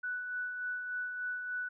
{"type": "tone with tremolo", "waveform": "sine", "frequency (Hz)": 1484, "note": "F#6", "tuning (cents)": 5, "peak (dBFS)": -33, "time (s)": [0.03, 1.69], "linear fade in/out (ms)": 10, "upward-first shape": "sine", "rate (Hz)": 3.4, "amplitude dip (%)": 40, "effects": []}